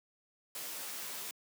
white noise with comb filter, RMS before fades -42 dBFS, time 0.55-1.31 s, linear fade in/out 2 ms, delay 15 ms, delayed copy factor +0.75, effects high-pass 200 Hz 12 dB/octave

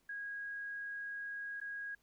sine tone with dropouts, 1644 Hz, G#6, 18 cents flat, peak -40 dBFS, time 0.09-1.95 s, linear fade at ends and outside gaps 5 ms, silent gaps 1.602-1.613 s, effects pink hiss -75 dBFS RMS until 2.02 s

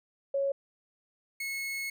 sine / 40% pulse tone pair in turn, 553 / 2185 Hz, C#5 / C#7, -4 / -26 cents, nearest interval 2 octaves, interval 2378 cents, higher second, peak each -26 / -32 dBFS, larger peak first, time 0.34-0.52 / 1.4-1.9 s, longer second, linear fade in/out 5 ms, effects none

